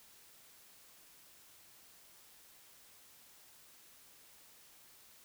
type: silence
effects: white hiss -61 dBFS RMS until 5.24 s